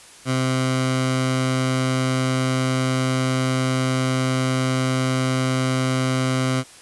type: tone with notch filter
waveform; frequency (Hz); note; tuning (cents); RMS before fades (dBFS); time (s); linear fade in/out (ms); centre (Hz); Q
15% pulse; 130; C3; -11; -21; 0.25-6.64; 50; 430; 2
effects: white hiss -45 dBFS RMS until 6.81 s + resampled to 24000 Hz